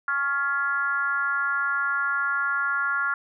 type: tone with frequency modulation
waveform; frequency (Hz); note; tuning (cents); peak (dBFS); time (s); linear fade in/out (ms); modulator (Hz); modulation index
sine; 1396.9; F6; 0; -22; 0.08-3.14; 2; 288; 0.83
effects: none